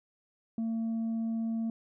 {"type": "tone with tanh clipping", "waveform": "sine", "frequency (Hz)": 226.3, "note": "A3", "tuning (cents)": 49, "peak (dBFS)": -30, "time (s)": [0.58, 1.7], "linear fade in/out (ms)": 2, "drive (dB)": 2, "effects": []}